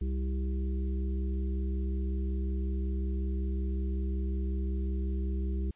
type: harmonic tone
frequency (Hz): 65.41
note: C2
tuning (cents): 0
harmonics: 1 / 3 / 5 / 6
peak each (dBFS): -29 / -39 / -43 / -45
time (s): 0.01-5.71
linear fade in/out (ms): 5
effects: white hiss -66 dBFS RMS until 5.75 s + resampled to 8000 Hz